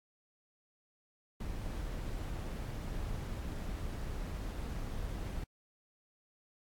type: noise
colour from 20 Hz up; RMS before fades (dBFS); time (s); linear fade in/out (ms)
brown; -39; 1.4-5.44; 5
effects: AAC 64 kbps